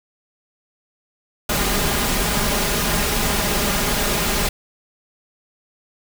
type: noise with comb filter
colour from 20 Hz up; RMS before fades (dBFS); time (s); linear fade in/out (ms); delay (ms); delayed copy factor
pink; -20; 1.49-4.49; 5; 4.9; +0.55
effects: none